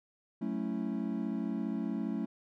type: chord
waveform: triangle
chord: F# minor seventh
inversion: none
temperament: equal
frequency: 185 / 220 / 277.2 / 329.6 Hz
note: F#3 / A3 / C#4 / E4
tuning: 0 / 0 / 0 / 0 cents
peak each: -37 / -33 / -36 / -39 dBFS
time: 0.41-2.26 s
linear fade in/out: 10 ms
effects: none